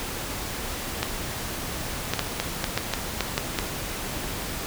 clicks, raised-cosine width 0.2 ms, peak -6 dBFS, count 10, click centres 1.03 / 2.136 / 2.193 / 2.4 / 2.642 / 2.776 / 2.937 / 3.207 / 3.379 / 3.588 s, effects pink hiss -32 dBFS RMS until 4.66 s

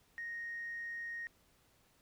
sine tone, 1864.7 Hz, A#6, in tune, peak -39 dBFS, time 0.18-1.27 s, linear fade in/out 0 ms, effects tanh soft clip ceiling -35 dBFS + pink hiss -70 dBFS RMS until 2.01 s

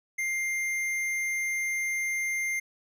triangle tone with hard clipping, 2100 Hz, C7, 6 cents sharp, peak -29 dBFS, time 0.18-2.6 s, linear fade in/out 10 ms, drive 14 dB, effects none

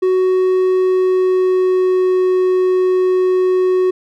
triangle tone with pitch glide, 371.6 to 369.2 Hz, F#4 to F#4, +7 to -4 cents, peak -9 dBFS, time 0.02-3.91 s, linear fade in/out 10 ms, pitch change -11 cents, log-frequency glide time 0.8-2.25 s, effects none

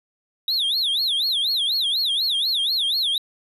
triangle tone with vibrato, 3719 Hz, A#7, 5 cents flat, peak -18 dBFS, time 0.48-3.18 s, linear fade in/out 2 ms, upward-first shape sine, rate 4.1 Hz, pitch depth 270 cents each way, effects resampled to 32000 Hz

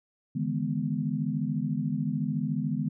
sine chord, E dominant seventh, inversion third, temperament equal with one note detuned, 146.83 / 160.68 / 207.7 / 246.9 Hz, D3 / E3 / G#3 / B3, 0 / -44 / 0 / 0 cents, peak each -32 dBFS, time 0.35-2.89 s, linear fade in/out 10 ms, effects none

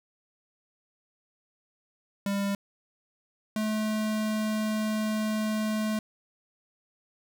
square tone pair in turn, 199.6 / 215.7 Hz, G3 / A3, +32 / -34 cents, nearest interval minor second, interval 134 cents, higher second, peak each -27 dBFS, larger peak neither, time 2.26-2.55 / 3.56-5.99 s, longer second, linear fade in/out 2 ms, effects none

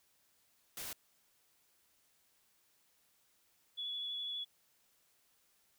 white noise, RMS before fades -44 dBFS, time 0.77-0.93 s, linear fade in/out 2 ms
sine tone with vibrato, 3405 Hz, G#7, 42 cents sharp, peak -38 dBFS, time 3.77-4.45 s, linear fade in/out 20 ms, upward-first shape square, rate 12 Hz, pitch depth 13 cents each way
effects white hiss -73 dBFS RMS until 5.78 s

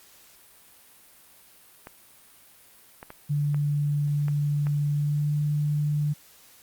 clicks, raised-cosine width 0.5 ms, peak -25 dBFS, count 6, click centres 1.871 / 3.029 / 3.104 / 3.545 / 4.283 / 4.669 s
sine tone with pitch glide, 145.9 to 148.19 Hz, D3 to D3, -11 to +16 cents, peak -22 dBFS, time 3.29-6.14 s, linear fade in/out 20 ms, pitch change +27 cents, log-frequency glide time 4.9-5.36 s
effects white hiss -54 dBFS RMS until 6.62 s + Opus 48 kbps

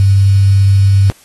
sine tone with quantisation, 98 Hz, G2, in tune, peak -5 dBFS, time 0-1.1 s, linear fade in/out 0 ms, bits 5, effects white hiss -45 dBFS RMS until 1.24 s + AAC 32 kbps

